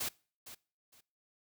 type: noise with echo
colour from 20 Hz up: white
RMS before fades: -36 dBFS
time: 0-0.09 s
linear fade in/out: 10 ms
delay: 460 ms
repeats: 2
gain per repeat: -13 dB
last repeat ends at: 1.01 s
effects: noise-tail reverb RT60 0.4 s tail -23 dB re dry